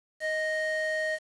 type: ring-modulated tone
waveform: triangle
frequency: 1244.5 Hz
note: D#6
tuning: in tune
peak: -22 dBFS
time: 0.2-1.19 s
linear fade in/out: 50 ms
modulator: 619 Hz
effects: resampled to 22050 Hz + 8-bit